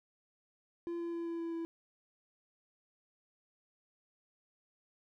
triangle tone with pitch steps, 341.6 / 339.6 / 337.7 / 335.7 / 333.8 / 331.9 Hz, F4 / F4 / E4 / E4 / E4 / E4, -38 / -48 / +42 / +32 / +22 / +12 cents, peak -34 dBFS, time 0.87-1.65 s, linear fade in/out 0 ms, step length 130 ms, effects none

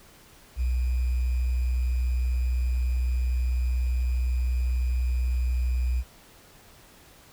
sine tone with sample-and-hold, 62 Hz, B1, 7 cents sharp, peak -22 dBFS, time 0.56-6.04 s, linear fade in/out 50 ms, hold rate 2450 Hz, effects pink hiss -53 dBFS RMS until 7.32 s

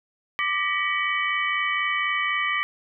sine tone cluster, 1182 / 1870 / 1954 / 2275 / 3008 Hz, D6 / A#6 / B6 / C#7 / F#7, +11 / +5 / -19 / +44 / +28 cents, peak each -27 / -33 / -27 / -27 / -33 dBFS, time 0.39-2.63 s, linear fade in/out 0 ms, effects none

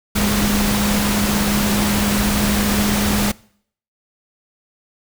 sine tone in noise, 205.6 Hz, G#3, 17 cents flat, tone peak -18 dBFS, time 0.15-3.32 s, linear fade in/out 10 ms, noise pink, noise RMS -20 dBFS, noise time 0.15-3.32 s, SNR -1 dB, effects noise-tail reverb RT60 0.6 s tail -23 dB re dry

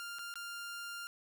sawtooth tone with dropouts, 1398 Hz, F6, 1 cent sharp, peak -38 dBFS, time 0-1.07 s, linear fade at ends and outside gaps 0 ms, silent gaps 0.186-0.192 / 0.34-0.356 s, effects none

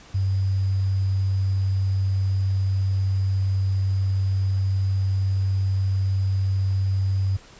sine tone with sample-and-hold, 96.3 Hz, G2, 30 cents flat, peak -19 dBFS, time 0.14-7.37 s, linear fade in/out 10 ms, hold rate 4900 Hz, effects pink hiss -48 dBFS RMS until 7.59 s + resampled to 16000 Hz

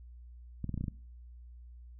clicks, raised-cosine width 5 ms, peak -23 dBFS, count 7, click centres 0.643 / 0.693 / 0.742 / 0.777 / 0.81 / 0.841 / 0.882 s, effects noise-tail reverb RT60 0.5 s tail -21 dB re dry + added 60 Hz sine -48 dBFS peak until 1.99 s

